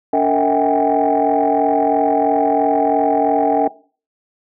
sine tone cluster, 285.2 / 454.8 / 645 / 764 / 807 Hz, C#4 / A#4 / E5 / G5 / G#5, +49 / -43 / -38 / -45 / -50 cents, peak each -18 dBFS, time 0.13-3.68 s, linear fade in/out 5 ms, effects noise-tail reverb RT60 0.4 s tail -19 dB re dry + tanh soft clip ceiling -5 dBFS

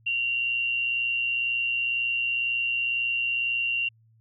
sine tone pair together, 2758 / 2880 Hz, F7 / F#7, -22 / -47 cents, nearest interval minor second, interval 75 cents, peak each -24 / -34 dBFS, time 0.06-3.89 s, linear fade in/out 10 ms, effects added 112 Hz sine -57 dBFS peak until 4.2 s

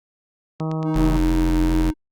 click train, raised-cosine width 0.2 ms, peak -21 dBFS, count 7, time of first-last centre 0.6-1.288 s, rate 8.72 Hz
harmonic tone, 158.5 Hz, D#3, 32 cents sharp, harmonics 1 / 2 / 3 / 4 / 5 / 6 / 7 / 8, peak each -23 / -29 / -33 / -35 / -37 / -39 / -40 / -41 dBFS, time 0.6-1.17 s, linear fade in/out 5 ms
triangle tone with vibrato, 311.1 Hz, D#4, in tune, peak -17 dBFS, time 0.84-1.94 s, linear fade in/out 50 ms, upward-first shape sine, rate 2.4 Hz, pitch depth 13 cents each way
square tone, 43.65 Hz, F1, in tune, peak -19 dBFS, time 0.95-1.91 s, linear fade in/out 10 ms
effects Opus 48 kbps

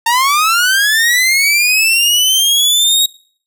sawtooth linear sweep, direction up, 905 to 3800 Hz, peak -6 dBFS, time 0.06-3.06 s, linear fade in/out 5 ms, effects noise-tail reverb RT60 0.5 s tail -22 dB re dry

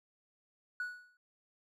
triangle tone with exponential decay, 1470 Hz, F#6, 12 cents flat, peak -30 dBFS, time 0.8-1.17 s, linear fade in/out 2 ms, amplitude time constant 80 ms, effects tanh soft clip ceiling -30 dBFS

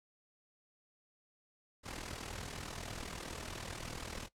pink noise with amplitude modulation, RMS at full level -41 dBFS, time 1.83-4.29 s, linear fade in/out 50 ms, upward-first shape sine, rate 40.1 Hz, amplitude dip 70%, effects noise-tail reverb RT60 0.1 s tail -18 dB re dry + low-pass 9000 Hz 12 dB/octave

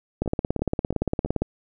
two click trains, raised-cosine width 2 ms, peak -21 / -9 dBFS, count 4 / 22, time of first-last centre 0.26-1.26 / 0.22-1.42 s, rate 3 / 17.5 Hz, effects none

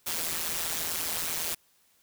white noise with amplitude modulation, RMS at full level -28 dBFS, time 0.06-1.55 s, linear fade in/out 10 ms, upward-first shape sine, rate 165 Hz, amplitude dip 85%, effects white hiss -66 dBFS RMS until 2.02 s

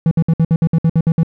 triangle tone bursts, 163.4 Hz, E3, 15 cents flat, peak -7 dBFS, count 11, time 0.06-1.232 s, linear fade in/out 2 ms, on 52 ms, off 60 ms, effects none

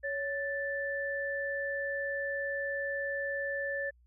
sine tone pair together, 557.9 / 1760 Hz, C#5 / A6, +11 / 0 cents, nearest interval octave + minor sixth, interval 1989 cents, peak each -35 / -34 dBFS, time 0.03-3.91 s, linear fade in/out 20 ms, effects added 60 Hz sine -60 dBFS peak until 4.06 s

